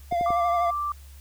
triangle tone with vibrato, 695 Hz, F5, 9 cents flat, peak -20 dBFS, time 0.11-0.71 s, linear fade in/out 10 ms, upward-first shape triangle, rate 12 Hz, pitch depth 41 cents each way
clicks, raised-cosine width 2 ms, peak -20 dBFS, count 3, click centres 0.125 / 0.211 / 0.305 s
sine tone, 1174.7 Hz, D6, in tune, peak -25 dBFS, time 0.26-0.92 s, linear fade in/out 2 ms
effects added 70 Hz sine -43 dBFS peak until 1.2 s + white hiss -55 dBFS RMS until 1.2 s

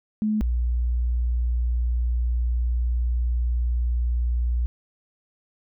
sine tone pair in turn, 214.1 / 59.89 Hz, A3 / A#1, -47 / +47 cents, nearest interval octave + minor seventh, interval 2206 cents, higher first, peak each -20 dBFS, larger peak neither, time 0.22-0.41 / 0.41-4.66 s, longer second, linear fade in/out 0 ms, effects none

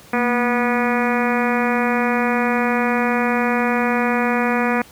harmonic tone with a mistuned harmonic, 243.5 Hz, B3, 24 cents flat, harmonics 1 / 2 / 3 / 4 / 5 / 6 / 7 / 8 / 9 / 10, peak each -20 / -23 / -25 / -26 / -27 / -28 / -28 / -29 / -30 / -30 dBFS, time 0.13-4.82 s, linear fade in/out 5 ms, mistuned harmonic 1, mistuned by -71 cents, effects pink hiss -45 dBFS RMS until 4.91 s + high-pass 60 Hz 12 dB/octave

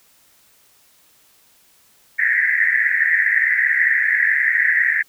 white band-pass noise, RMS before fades -17 dBFS, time 2.18-5.03 s, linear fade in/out 20 ms, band 1700 to 2000 Hz, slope 96 dB/octave, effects white hiss -55 dBFS RMS until 5.08 s

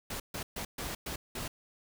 pink noise bursts at uneven times, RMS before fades -38 dBFS, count 6, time 0.1-0.2 / 0.34-0.43 / 0.56-0.65 / 0.78-0.95 / 1.06-1.16 / 1.35-1.48 s, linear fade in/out 5 ms, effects none

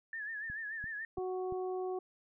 sine tone with vibrato, 1744 Hz, A6, 16 cents flat, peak -38 dBFS, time 0.13-1.05 s, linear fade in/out 2 ms, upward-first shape sine, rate 6.9 Hz, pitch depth 83 cents each way
click train, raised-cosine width 5 ms, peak -36 dBFS, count 4, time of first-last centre 0.5-1.524 s, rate 2.93 Hz
harmonic tone, 370 Hz, F#4, in tune, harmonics 1 / 2 / 3, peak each -35 / -42 / -51 dBFS, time 1.17-1.99 s, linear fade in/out 5 ms
effects none

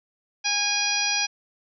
harmonic tone, 820 Hz, G#5, 22 cents flat, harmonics 1 / 2 / 3 / 4 / 5 / 6 / 7, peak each -32 / -32 / -27 / -32 / -33 / -28 / -27 dBFS, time 0.44-1.27 s, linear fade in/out 20 ms, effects none

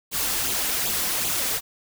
white noise with flanger, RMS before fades -25 dBFS, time 0.11-1.61 s, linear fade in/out 50 ms, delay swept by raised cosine 0.26 to 3.96 ms, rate 2.6 Hz, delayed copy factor +0.55, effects none

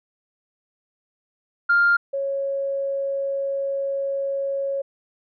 sine tone pair in turn, 1400 / 551.1 Hz, F6 / C#5, +4 / -10 cents, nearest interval octave + major third, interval 1614 cents, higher first, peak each -13 / -22 dBFS, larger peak first, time 1.69-1.97 / 2.13-4.82 s, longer second, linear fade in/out 10 ms, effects tanh soft clip ceiling -10 dBFS

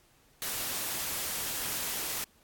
white noise, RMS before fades -34 dBFS, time 0.42-2.24 s, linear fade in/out 0 ms, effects pink hiss -64 dBFS RMS until 2.43 s + AAC 64 kbps

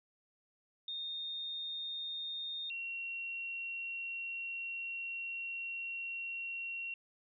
sine tone pair in turn, 3669 / 2738 Hz, A#7 / F7, -28 / -35 cents, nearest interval perfect fourth, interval 507 cents, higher first, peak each -38 / -38 dBFS, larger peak neither, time 0.88-2.7 / 2.7-6.94 s, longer second, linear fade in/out 2 ms, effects none

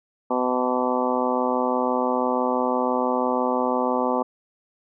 harmonic tone with a mistuned harmonic, 126 Hz, B2, 35 cents sharp, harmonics 2 / 3 / 4 / 5 / 6 / 7 / 8 / 9, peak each -26 / -30 / -26 / -29 / -31 / -27 / -31 / -30 dBFS, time 0.3-4.23 s, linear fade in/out 10 ms, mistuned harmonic 9, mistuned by +23 cents, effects none

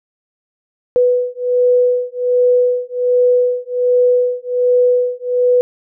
sine beating tone pair, 493.9 / 495.2 Hz, B4 / B4, 0 / +5 cents, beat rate 1.3 Hz, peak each -14 dBFS, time 0.96-5.61 s, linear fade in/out 0 ms, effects none

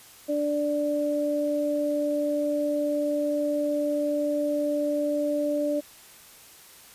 sine tone pair together, 293.7 / 587.4 Hz, D4 / D5, 0 / 0 cents, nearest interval octave, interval 1200 cents, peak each -27 / -25 dBFS, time 0.28-5.81 s, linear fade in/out 20 ms, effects white hiss -50 dBFS RMS until 6.94 s + resampled to 32000 Hz

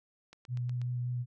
click train, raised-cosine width 0.2 ms, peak -34 dBFS, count 5, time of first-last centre 0.33-0.816 s, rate 8.23 Hz
sine tone with vibrato, 123.1 Hz, B2, 5 cents flat, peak -31 dBFS, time 0.48-1.26 s, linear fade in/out 50 ms, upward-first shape sine, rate 5.2 Hz, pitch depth 12 cents each way
effects none

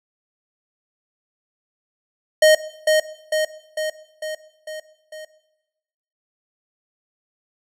square tone with echo, 621 Hz, D#5, 3 cents flat, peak -10 dBFS, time 2.42-2.55 s, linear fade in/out 5 ms, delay 450 ms, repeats 6, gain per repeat -4 dB, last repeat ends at 5.25 s, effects noise-tail reverb RT60 1.0 s tail -17 dB re dry + low-pass 12000 Hz 12 dB/octave

